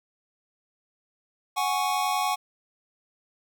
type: chord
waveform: square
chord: F# suspended second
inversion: none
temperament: equal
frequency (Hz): 740 / 830.6 / 1108.7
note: F#5 / G#5 / C#6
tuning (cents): 0 / 0 / 0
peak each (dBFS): -29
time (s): 1.56-2.36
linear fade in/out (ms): 20
effects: none